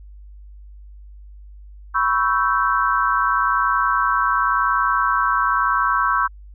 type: chord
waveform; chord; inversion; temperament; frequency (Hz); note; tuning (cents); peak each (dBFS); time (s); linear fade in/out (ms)
sine; C# half-diminished seventh; third; equal with one note detuned; 987.8 / 1108.7 / 1318.5 / 1549.1; B5 / C#6 / E6 / G6; 0 / 0 / 0 / -21; -23 / -20 / -21 / -22; 1.94-6.28; 20
effects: added 50 Hz sine -38 dBFS peak until 6.54 s